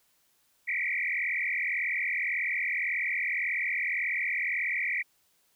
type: tone with frequency modulation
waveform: sine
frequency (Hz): 2139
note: C7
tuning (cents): +38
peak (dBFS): -27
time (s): 0.67-5.03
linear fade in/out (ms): 20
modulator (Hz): 41.8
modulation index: 5.5
effects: white hiss -69 dBFS RMS until 5.55 s